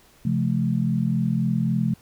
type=tone cluster; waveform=sine; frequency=133.1 / 172.8 / 216.3 Hz; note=C3 / F3 / A3; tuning=+30 / -18 / -29 cents; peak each=-24 dBFS; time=0.25-1.94 s; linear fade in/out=5 ms; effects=pink hiss -55 dBFS RMS until 2.01 s